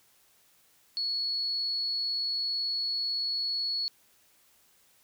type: tone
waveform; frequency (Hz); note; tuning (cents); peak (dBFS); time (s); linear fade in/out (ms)
sine; 4379; C#8; -22; -28; 0.97-3.88; 0
effects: white hiss -64 dBFS RMS until 5.03 s